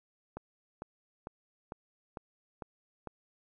click train, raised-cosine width 1 ms, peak -26 dBFS, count 7, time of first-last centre 0.37-3.073 s, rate 2.22 Hz, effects none

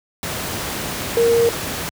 sine tone in noise, 466.2 Hz, A#4, in tune, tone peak -12 dBFS, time 1.17-1.49 s, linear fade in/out 0 ms, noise pink, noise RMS -25 dBFS, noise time 0.23-1.89 s, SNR +10 dB, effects high-pass 80 Hz 12 dB/octave

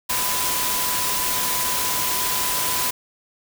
sine tone in noise, 1000 Hz, B5, 21 cents sharp, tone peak -29 dBFS, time 0.09-2.91 s, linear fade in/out 10 ms, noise white, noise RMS -23 dBFS, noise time 0.09-2.91 s, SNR -9 dB, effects none

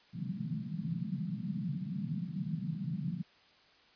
white band-pass noise, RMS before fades -37 dBFS, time 0.13-3.23 s, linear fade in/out 20 ms, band 140 to 200 Hz, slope 48 dB/octave, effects white hiss -63 dBFS RMS until 3.95 s + resampled to 11025 Hz

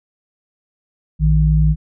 sine tone pair together, 58.02 / 154.8 Hz, A#1 / D#3, -7 / -9 cents, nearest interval octave + perfect fourth, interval 1698 cents, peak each -13 dBFS, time 1.19-1.76 s, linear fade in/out 50 ms, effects none

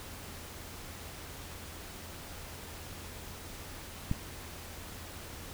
click, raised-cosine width 5 ms, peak -17 dBFS, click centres 4.114 s, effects added 84 Hz sine -50 dBFS peak until 5.53 s + pink hiss -46 dBFS RMS until 5.53 s

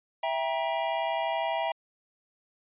square chord, E diminished, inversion none, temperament just, 659.3 / 791.1 / 949.3 Hz, E5 / G5 / Bb5, 0 / +16 / +31 cents, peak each -31 / -33 / -33 dBFS, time 0.23-1.72 s, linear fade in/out 5 ms, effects resampled to 8000 Hz

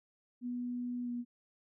sine tone with pitch glide, 244.9 to 241.4 Hz, B3 to B3, -14 to -39 cents, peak -35 dBFS, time 0.41-1.25 s, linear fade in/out 50 ms, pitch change -25 cents, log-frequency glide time 1.03-1.1 s, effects none

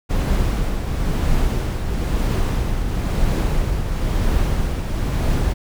brown noise with tremolo, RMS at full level -17 dBFS, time 0.09-5.54 s, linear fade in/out 20 ms, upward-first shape triangle, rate 1 Hz, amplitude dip 50%, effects none

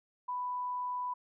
sine tone, 992 Hz, B5, 7 cents sharp, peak -33 dBFS, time 0.28-1.14 s, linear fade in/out 10 ms, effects none

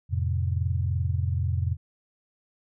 sine chord, F major, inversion none, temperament equal, 87.31 / 110 / 130.81 Hz, F2 / A2 / C3, 0 / 0 / 0 cents, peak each -25 / -30 / -30 dBFS, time 0.09-1.77 s, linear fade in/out 50 ms, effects none

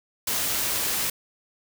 white noise, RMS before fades -26 dBFS, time 0.27-1.1 s, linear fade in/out 5 ms, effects none

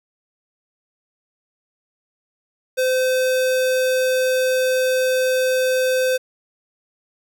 square tone, 514 Hz, C5, 31 cents flat, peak -17 dBFS, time 2.77-6.18 s, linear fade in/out 20 ms, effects 9-bit

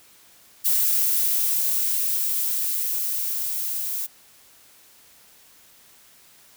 violet noise with level ramp, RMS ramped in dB -20 to -28 dBFS, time 0.64-4.07 s, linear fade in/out 20 ms, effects white hiss -53 dBFS RMS until 6.56 s

